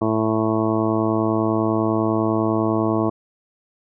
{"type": "harmonic tone", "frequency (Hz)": 110, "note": "A2", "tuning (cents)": 0, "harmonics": [1, 2, 3, 4, 5, 6, 7, 8, 9, 10], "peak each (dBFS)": [-26, -24, -21, -27, -32, -26, -36, -32, -32, -29], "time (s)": [0.01, 3.1], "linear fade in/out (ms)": 10, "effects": []}